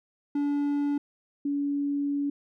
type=tone pair in turn; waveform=triangle / sine; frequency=287.5 / 284.7 Hz; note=D4 / C#4; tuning=-37 / +46 cents; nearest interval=unison; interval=17 cents; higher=first; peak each=-22 / -25 dBFS; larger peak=first; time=0.35-0.98 / 1.45-2.3 s; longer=second; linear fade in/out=5 ms; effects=none